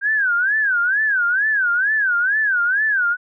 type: tone with vibrato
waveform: sine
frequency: 1568 Hz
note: G6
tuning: in tune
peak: -15 dBFS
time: 0.01-3.17 s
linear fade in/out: 50 ms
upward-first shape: sine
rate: 2.2 Hz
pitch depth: 200 cents each way
effects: none